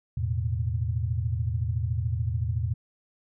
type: chord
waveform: sine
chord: E suspended fourth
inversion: none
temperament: just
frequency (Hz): 82.41 / 109.88 / 123.61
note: E2 / A2 / B2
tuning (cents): 0 / -2 / +2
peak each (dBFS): -29 / -28 / -31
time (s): 0.17-2.74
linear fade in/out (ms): 5
effects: none